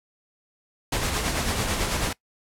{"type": "noise with tremolo", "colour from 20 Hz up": "pink", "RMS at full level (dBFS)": -24, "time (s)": [0.92, 2.13], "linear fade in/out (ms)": 5, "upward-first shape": "sine", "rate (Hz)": 9.1, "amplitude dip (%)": 40, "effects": ["noise-tail reverb RT60 0.1 s tail -21 dB re dry", "low-pass 11000 Hz 12 dB/octave"]}